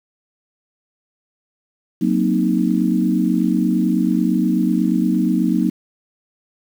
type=chord; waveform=sine; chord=C half-diminished seventh; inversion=second; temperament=equal; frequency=185 / 233.1 / 261.6 / 311.1 Hz; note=Gb3 / Bb3 / C4 / Eb4; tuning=0 / 0 / 0 / 0 cents; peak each=-19 / -19 / -22 / -20 dBFS; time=2.01-5.7 s; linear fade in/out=10 ms; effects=7-bit